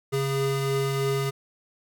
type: tone pair together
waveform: square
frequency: 137.4 / 409.1 Hz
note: C#3 / G#4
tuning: -15 / -26 cents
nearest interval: octave + perfect fifth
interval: 1889 cents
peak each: -27 dBFS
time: 0.12-1.31 s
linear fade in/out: 20 ms
effects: none